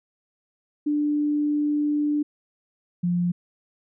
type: tone pair in turn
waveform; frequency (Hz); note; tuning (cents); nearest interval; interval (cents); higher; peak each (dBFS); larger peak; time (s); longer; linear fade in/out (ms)
sine; 295.6 / 175.76; D4 / F3; +11 / +11; major sixth; 900; first; -20; neither; 0.86-2.23 / 3.03-3.32; first; 10
effects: none